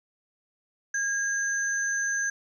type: tone pair together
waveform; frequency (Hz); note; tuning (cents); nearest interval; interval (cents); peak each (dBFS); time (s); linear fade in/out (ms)
sine; 1633 / 6179; G#6 / G8; -30 / -26; octave + major seventh; 2304; -26 / -31; 0.94-2.3; 5
effects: 10-bit